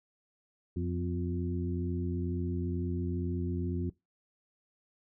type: harmonic tone with a mistuned harmonic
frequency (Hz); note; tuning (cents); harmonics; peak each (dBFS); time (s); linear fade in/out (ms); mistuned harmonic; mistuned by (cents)
88.2; F2; +18; 1 / 2 / 3 / 4; -33 / -36 / -38 / -39; 0.76-3.9; 5; 3; -40
effects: noise-tail reverb RT60 0.2 s tail -21 dB re dry